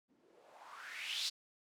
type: noise with low-pass filter sweep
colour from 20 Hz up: violet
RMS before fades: -45 dBFS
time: 0.08-1.3 s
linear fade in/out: 20 ms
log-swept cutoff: 230 to 4600 Hz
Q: 3.8
effects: none